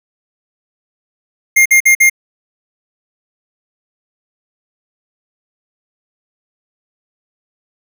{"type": "tone bursts", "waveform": "square", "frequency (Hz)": 2120, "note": "C7", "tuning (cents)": 22, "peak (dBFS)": -6, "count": 4, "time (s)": [1.56, 2.098], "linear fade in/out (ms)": 10, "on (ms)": 97, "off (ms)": 50, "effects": []}